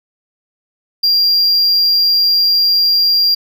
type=tone; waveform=triangle; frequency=4771 Hz; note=D8; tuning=26 cents sharp; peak=-8 dBFS; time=1.03-3.35 s; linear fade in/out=10 ms; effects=none